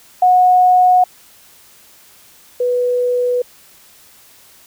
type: tone pair in turn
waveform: sine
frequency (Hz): 730 / 492.7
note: F#5 / B4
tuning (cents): -24 / -4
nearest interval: perfect fifth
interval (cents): 680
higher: first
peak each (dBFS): -7 / -13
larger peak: first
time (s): 0.22-1.04 / 2.6-3.42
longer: neither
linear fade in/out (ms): 5
effects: white hiss -46 dBFS RMS until 4.66 s